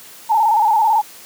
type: tone with vibrato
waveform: sine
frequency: 872 Hz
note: A5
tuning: 16 cents flat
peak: -11 dBFS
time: 0.29-1.02 s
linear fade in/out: 20 ms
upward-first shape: square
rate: 18 Hz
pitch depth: 68 cents each way
effects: white hiss -40 dBFS RMS until 1.25 s + high-pass 150 Hz 12 dB/octave